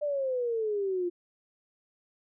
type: exponential sweep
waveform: sine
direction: down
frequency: 600 to 345.6 Hz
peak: -27 dBFS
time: 0.01-1.1 s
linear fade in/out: 20 ms
effects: none